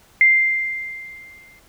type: tone with exponential decay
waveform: sine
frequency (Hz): 2094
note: C7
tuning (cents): +1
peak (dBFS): -8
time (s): 0.21-1.59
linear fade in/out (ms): 1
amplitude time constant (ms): 300
effects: pink hiss -53 dBFS RMS until 1.68 s